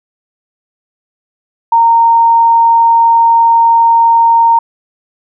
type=tone; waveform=sine; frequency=923 Hz; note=A#5; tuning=17 cents flat; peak=-4 dBFS; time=1.72-4.59 s; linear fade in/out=5 ms; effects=none